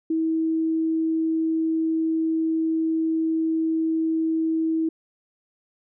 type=tone; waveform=sine; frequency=322.3 Hz; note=E4; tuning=39 cents flat; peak=-20 dBFS; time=0.1-4.89 s; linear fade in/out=5 ms; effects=none